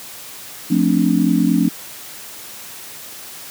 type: chord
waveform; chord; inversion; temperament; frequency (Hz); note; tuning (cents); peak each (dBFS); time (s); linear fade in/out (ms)
sine; D minor seventh; first; just; 176.2 / 220.2 / 264.3 / 293.7; F3 / A3 / C4 / D4; +16 / +2 / +18 / 0; -18; 0.7-1.69; 10
effects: white hiss -35 dBFS RMS until 3.5 s + high-pass 80 Hz 12 dB/octave